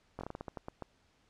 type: slowing click train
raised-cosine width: 1 ms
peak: -26 dBFS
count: 11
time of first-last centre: 0.19-0.823 s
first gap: 20 ms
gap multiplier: 1.24
effects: pink hiss -70 dBFS RMS until 1.29 s + low-pass 6000 Hz 12 dB/octave